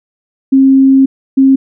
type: tone bursts at uneven times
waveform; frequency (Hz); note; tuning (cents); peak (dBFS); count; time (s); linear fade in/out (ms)
sine; 268.2; C4; +43; -3; 2; 0.52-1.06 / 1.37-1.56; 10
effects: none